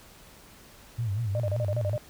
sine tone with vibrato, 107.7 Hz, A2, 37 cents flat, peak -26 dBFS, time 0.98-1.97 s, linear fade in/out 10 ms, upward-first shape sine, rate 5.3 Hz, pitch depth 180 cents each way
sine tone bursts, 602 Hz, D5, 43 cents sharp, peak -29 dBFS, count 8, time 1.35-1.979 s, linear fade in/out 0 ms, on 48 ms, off 35 ms
effects pink hiss -52 dBFS RMS until 2.09 s

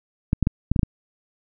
clicks, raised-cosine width 5 ms, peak -6 dBFS, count 7, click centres 0.331 / 0.427 / 0.471 / 0.716 / 0.762 / 0.793 / 0.832 s, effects none

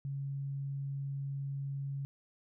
sine tone, 138.59 Hz, C#3, in tune, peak -35 dBFS, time 0.05-2.05 s, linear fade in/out 0 ms, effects none

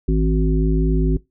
harmonic tone with a mistuned harmonic, 52.8 Hz, G#1, 29 cents sharp, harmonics 1 / 3 / 5 / 7, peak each -16 / -21 / -23 / -24 dBFS, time 0.08-1.17 s, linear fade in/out 5 ms, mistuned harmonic 3, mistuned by +18 cents, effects noise-tail reverb RT60 0.2 s tail -21 dB re dry

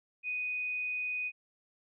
sine tone, 2489 Hz, D#7, in tune, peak -32 dBFS, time 0.23-1.32 s, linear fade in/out 50 ms, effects none

